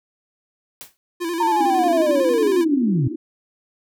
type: noise with exponential decay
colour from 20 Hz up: white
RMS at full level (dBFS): -33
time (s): 0.81-0.97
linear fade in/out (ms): 0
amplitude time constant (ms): 33
type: tone with vibrato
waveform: square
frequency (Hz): 340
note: F4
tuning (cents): -46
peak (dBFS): -23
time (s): 1.2-2.65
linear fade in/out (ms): 20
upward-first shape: square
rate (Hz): 11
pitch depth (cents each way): 56
type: linear sweep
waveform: sine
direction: down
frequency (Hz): 932.3 to 113.4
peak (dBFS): -16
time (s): 1.4-3.08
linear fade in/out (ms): 5
type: band-pass noise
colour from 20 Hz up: pink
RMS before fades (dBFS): -26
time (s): 1.59-3.16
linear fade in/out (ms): 10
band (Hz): 260 to 340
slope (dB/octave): 96
effects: none